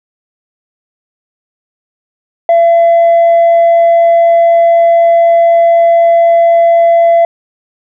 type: tone with tanh clipping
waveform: triangle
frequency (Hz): 676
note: E5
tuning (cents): +43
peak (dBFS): -4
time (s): 2.49-7.25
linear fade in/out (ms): 2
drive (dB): 6
effects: none